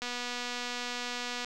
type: click train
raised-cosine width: 0.2 ms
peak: -19 dBFS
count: 349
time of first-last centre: 0.02-1.446 s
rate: 244 Hz
effects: none